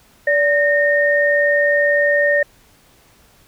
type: tone pair together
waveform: sine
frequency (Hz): 579.4 / 1838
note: D5 / A#6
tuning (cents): -24 / -25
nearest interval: octave + minor sixth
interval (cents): 1999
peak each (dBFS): -15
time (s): 0.27-2.43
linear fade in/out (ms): 5
effects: pink hiss -52 dBFS RMS until 3.47 s